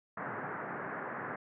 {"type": "band-pass noise", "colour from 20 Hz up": "white", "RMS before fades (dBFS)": -40, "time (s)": [0.17, 1.36], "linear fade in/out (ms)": 5, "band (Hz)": [110, 1800], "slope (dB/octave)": 48, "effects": []}